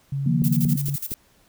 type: tone with pitch glide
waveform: sine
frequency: 138.59 to 140.93 Hz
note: C#3 to C#3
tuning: 0 to +29 cents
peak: -23 dBFS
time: 0.12-0.96 s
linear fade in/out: 5 ms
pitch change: +29 cents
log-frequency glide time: 0.41-0.73 s
type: chord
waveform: sine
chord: Eb suspended second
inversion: none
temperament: equal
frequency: 155.56 / 174.61 / 233.1 Hz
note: Eb3 / F3 / Bb3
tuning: 0 / 0 / 0 cents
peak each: -23 dBFS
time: 0.26-0.76 s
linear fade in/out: 5 ms
type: click train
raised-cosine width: 3 ms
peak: -21 dBFS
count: 4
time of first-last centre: 0.42-1.118 s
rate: 4.3 Hz
type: noise with tremolo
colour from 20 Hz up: violet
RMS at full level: -29 dBFS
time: 0.44-1.14 s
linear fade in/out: 0 ms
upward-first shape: square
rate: 12 Hz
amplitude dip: 80%
effects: pink hiss -59 dBFS RMS until 1.48 s